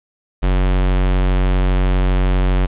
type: tone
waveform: square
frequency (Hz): 46.25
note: F#1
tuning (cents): 0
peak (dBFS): -13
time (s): 0.42-2.67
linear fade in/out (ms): 20
effects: resampled to 8000 Hz + 7-bit